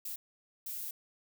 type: noise bursts at uneven times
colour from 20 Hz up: violet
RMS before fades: -40 dBFS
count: 2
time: 0.05-0.16 / 0.66-0.91 s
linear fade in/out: 5 ms
effects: none